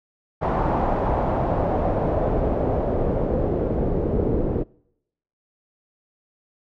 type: noise with low-pass filter sweep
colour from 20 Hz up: pink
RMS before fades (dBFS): -22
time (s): 0.41-4.64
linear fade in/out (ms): 20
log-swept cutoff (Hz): 900 to 400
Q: 2.2
effects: noise-tail reverb RT60 0.8 s tail -26 dB re dry